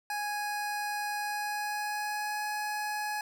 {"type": "tone with pitch glide", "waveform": "25% pulse", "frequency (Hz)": [830, 840.6], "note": ["G#5", "G#5"], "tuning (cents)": [-1, 21], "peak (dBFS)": -28, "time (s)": [0.1, 3.21], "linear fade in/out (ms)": 2, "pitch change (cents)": 22, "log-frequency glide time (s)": [1.19, 2.45], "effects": []}